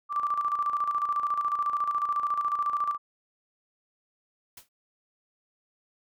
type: tone with tremolo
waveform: sine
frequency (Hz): 1172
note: D6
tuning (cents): -4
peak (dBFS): -23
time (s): 0.09-2.98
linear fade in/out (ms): 50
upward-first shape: square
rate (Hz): 14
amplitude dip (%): 55
type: noise with exponential decay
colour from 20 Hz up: white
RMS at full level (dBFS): -41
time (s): 4.57-4.69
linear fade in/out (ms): 5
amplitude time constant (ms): 25
effects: none